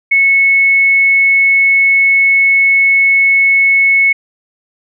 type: tone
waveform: sine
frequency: 2200 Hz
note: C#7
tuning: 14 cents flat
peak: -6 dBFS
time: 0.11-4.13 s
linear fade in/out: 10 ms
effects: none